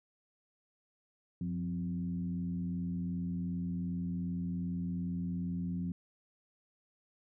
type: tone with frequency modulation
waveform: sine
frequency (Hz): 176.6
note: F3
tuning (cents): +20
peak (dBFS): -33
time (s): 1.41-5.92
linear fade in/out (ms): 2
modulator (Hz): 82.6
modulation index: 0.73
effects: none